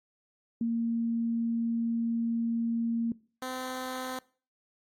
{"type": "tone pair in turn", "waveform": ["sine", "10% pulse"], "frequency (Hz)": [231.1, 257.1], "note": ["A#3", "C4"], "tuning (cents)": [-15, -30], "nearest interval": "major second", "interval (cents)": 185, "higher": "second", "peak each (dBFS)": -26, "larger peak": "neither", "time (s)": [[0.61, 3.12], [3.42, 4.19]], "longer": "first", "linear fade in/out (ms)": 2, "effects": ["noise-tail reverb RT60 0.4 s tail -21 dB re dry", "AAC 64 kbps"]}